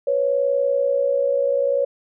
sine tone pair together, 493.9 / 554.4 Hz, B4 / C#5, 0 / 0 cents, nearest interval major second, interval 200 cents, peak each -22 / -18 dBFS, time 0.07-1.85 s, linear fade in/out 5 ms, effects none

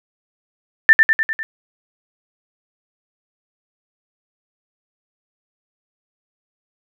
sine tone with echo, 1782 Hz, A6, 22 cents sharp, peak -3 dBFS, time 0.89-0.93 s, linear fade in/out 0 ms, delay 100 ms, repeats 5, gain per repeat -4 dB, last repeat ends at 1.43 s, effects none

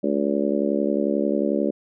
harmonic tone, 71.2 Hz, C#2, 47 cents sharp, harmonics 3 / 4 / 5 / 6 / 7 / 8, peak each -25 / -25 / -26 / -29 / -30 / -27 dBFS, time 0.03-1.71 s, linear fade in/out 10 ms, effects none

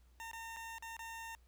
20% pulse tone with dropouts, 911 Hz, A#5, 40 cents flat, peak -40 dBFS, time 0.2-1.35 s, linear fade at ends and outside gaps 0 ms, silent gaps 0.314-0.332 / 0.563-0.568 / 0.783-0.824 / 0.967-0.992 s, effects added 60 Hz sine -62 dBFS peak until 1.47 s + pink hiss -75 dBFS RMS until 1.47 s

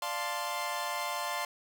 sawtooth chord, D minor seventh, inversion none, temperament equal, 587.3 / 698.5 / 880 / 1046.5 Hz, D5 / F5 / A5 / C6, 0 / 0 / 0 / 0 cents, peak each -37 / -35 / -35 / -32 dBFS, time 0.02-1.45 s, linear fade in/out 2 ms, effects none

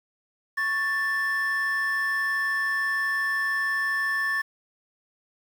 triangle tone pair together, 1108.7 / 1767.1 Hz, C#6 / A6, 0 / +7 cents, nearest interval minor sixth, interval 807 cents, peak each -31 / -22 dBFS, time 0.57-4.42 s, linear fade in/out 10 ms, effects 8-bit

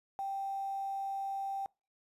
sine tone with quantisation, 784 Hz, G5, in tune, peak -34 dBFS, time 0.19-1.66 s, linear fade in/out 0 ms, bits 10, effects noise-tail reverb RT60 0.3 s tail -26 dB re dry + resampled to 32000 Hz

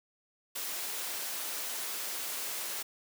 white high-pass noise, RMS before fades -37 dBFS, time 0.55-2.83 s, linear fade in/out 10 ms, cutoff 330 Hz, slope 12 dB/octave, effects none

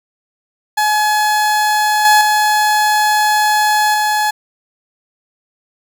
30% pulse tone with level steps, 848 Hz, G#5, 36 cents sharp, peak -9 / -4 / -8 / -10 dBFS, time 0.77-4.31 s, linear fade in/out 10 ms, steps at 2.05 / 2.21 / 3.94 s, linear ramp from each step 2 ms, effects none

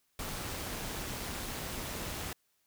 pink noise with amplitude modulation, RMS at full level -37 dBFS, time 0.19-2.33 s, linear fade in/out 2 ms, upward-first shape sine, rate 201 Hz, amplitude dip 45%, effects white hiss -75 dBFS RMS until 2.66 s

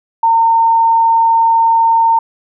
sine tone, 912 Hz, A#5, 38 cents flat, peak -7 dBFS, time 0.23-2.19 s, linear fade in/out 5 ms, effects none

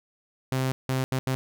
sawtooth tone bursts at uneven times, 130.81 Hz, C3, in tune, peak -20 dBFS, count 4, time 0.52-0.72 / 0.89-1.04 / 1.12-1.19 / 1.27-1.35 s, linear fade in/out 0 ms, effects none

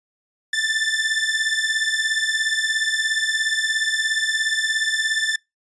sawtooth beating tone pair, 1760 / 1777 Hz, A6 / A6, 0 / +17 cents, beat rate 17 Hz, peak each -19 dBFS, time 0.53-5.36 s, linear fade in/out 5 ms, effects noise-tail reverb RT60 0.2 s tail -26 dB re dry + resampled to 22050 Hz

